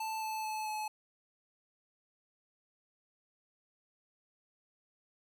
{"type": "tone with pitch steps", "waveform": "square", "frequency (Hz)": [880, 872.4, 864.9, 857.4], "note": ["A5", "A5", "A5", "A5"], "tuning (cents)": [0, -15, -30, -45], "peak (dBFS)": -36, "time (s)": [0, 0.88], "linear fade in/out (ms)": 5, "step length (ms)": 220, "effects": []}